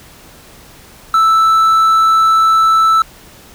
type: tone with hard clipping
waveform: triangle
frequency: 1318.5 Hz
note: E6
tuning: in tune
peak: -8 dBFS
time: 1.14-3.02 s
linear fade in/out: 2 ms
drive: 6 dB
effects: pink hiss -40 dBFS RMS until 3.54 s